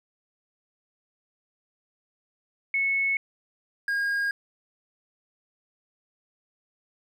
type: tone pair in turn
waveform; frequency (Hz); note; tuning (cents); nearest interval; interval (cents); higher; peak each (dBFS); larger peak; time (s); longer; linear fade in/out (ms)
sine / triangle; 2200 / 1626.4; C#7 / G#6; -14 / -37; perfect fourth; 523; first; -22; neither; 2.74-3.17 / 3.88-4.31; neither; 2
effects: none